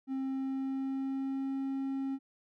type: tone with pitch glide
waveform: triangle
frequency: 266.2 to 270.1 Hz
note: C4 to C#4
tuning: +30 to -45 cents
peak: -30 dBFS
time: 0.07-2.19 s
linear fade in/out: 50 ms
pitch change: +25 cents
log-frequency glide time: 0.17-1.55 s
effects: none